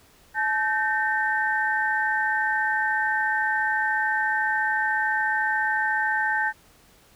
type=tone cluster; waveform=sine; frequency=860 / 1551 / 1817 Hz; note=A5 / G6 / A#6; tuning=-40 / -19 / -45 cents; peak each=-26 / -25 / -26 dBFS; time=0.34-6.53 s; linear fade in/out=50 ms; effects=pink hiss -56 dBFS RMS until 7.15 s